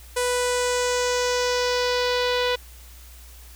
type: tone with low-pass filter sweep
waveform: sawtooth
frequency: 493.9 Hz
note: B4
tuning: in tune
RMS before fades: -23 dBFS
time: 0.16-2.56 s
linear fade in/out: 10 ms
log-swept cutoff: 9700 to 3700 Hz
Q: 2.4
effects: added 60 Hz sine -43 dBFS peak until 3.55 s + white hiss -49 dBFS RMS until 3.55 s